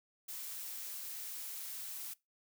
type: noise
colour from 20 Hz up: blue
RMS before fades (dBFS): -44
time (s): 0.28-2.14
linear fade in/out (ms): 10
effects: noise-tail reverb RT60 0.2 s tail -21 dB re dry